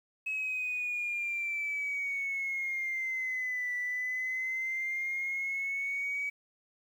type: exponential two-way sweep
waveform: sine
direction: down then up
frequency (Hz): 2575 to 1970 to 2277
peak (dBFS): -30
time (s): 0.26-6.3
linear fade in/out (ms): 10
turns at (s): 3.75
effects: tanh soft clip ceiling -27 dBFS + 10-bit